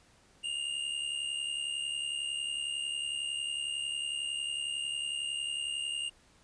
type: tone pair together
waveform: square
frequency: 2804 / 2875 Hz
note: F7 / F7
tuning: +6 / +50 cents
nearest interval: unison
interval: 44 cents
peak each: -35 / -39 dBFS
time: 0.43-6.1 s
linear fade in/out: 20 ms
effects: pink hiss -63 dBFS RMS until 6.43 s + resampled to 22050 Hz